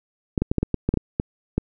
clicks, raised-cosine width 3 ms, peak -7 dBFS, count 11, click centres 0.378 / 0.42 / 0.515 / 0.583 / 0.63 / 0.743 / 0.89 / 0.94 / 0.973 / 1.199 / 1.58 s, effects none

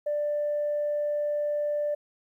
sine tone, 590 Hz, D5, 8 cents sharp, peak -24 dBFS, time 0.06-1.95 s, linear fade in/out 10 ms, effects tanh soft clip ceiling -21 dBFS + 11-bit

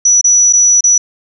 sine tone with dropouts, 5900 Hz, F#8, 6 cents flat, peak -5 dBFS, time 0.05-0.98 s, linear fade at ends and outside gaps 5 ms, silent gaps 0.213-0.242 / 0.527-0.533 / 0.808-0.839 s, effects none

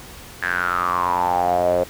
sawtooth tone with band-pass filter sweep, 88.9 Hz, F2, 31 cents sharp, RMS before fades -20 dBFS, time 0.42-1.84 s, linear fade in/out 10 ms, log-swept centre 1700 to 550 Hz, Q 9.4, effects pink hiss -40 dBFS RMS until 1.89 s

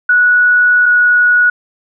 sine tone pair in turn, 1468 / 1461.1 Hz, F#6 / F#6, -14 / -22 cents, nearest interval unison, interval 8 cents, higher first, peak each -6 dBFS, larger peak neither, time 0.09-0.86 / 0.86-1.5 s, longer first, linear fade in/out 5 ms, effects none

